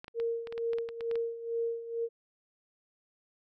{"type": "clicks", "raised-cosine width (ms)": 0.3, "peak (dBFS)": -28, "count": 12, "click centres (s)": [0.044, 0.081, 0.2, 0.472, 0.525, 0.579, 0.733, 0.785, 0.889, 1.008, 1.113, 1.156]}
{"type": "tone with tremolo", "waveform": "sine", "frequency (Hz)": 462.9, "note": "A#4", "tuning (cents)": -12, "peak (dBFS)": -28, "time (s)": [0.14, 2.09], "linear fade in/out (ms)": 50, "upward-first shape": "sine", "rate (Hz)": 2.2, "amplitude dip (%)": 75}
{"effects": []}